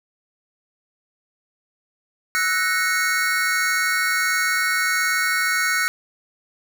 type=chord; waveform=square; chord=F# dominant seventh; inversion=third; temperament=equal with one note detuned; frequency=1318.5 / 1480 / 1864.7 / 2197 Hz; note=E6 / F#6 / A#6 / C#7; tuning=0 / 0 / 0 / -16 cents; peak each=-28 / -23 / -26 / -25 dBFS; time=2.35-5.88 s; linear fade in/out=0 ms; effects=none